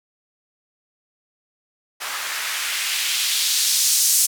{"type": "noise with band-pass filter sweep", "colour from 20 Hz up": "blue", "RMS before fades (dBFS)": -21, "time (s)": [2, 4.27], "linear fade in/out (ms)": 20, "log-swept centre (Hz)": [1100, 7400], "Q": 1.2, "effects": []}